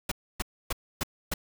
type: noise bursts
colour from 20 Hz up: pink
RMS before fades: -29 dBFS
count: 5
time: 0.09-1.34 s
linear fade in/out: 5 ms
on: 26 ms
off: 280 ms
effects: none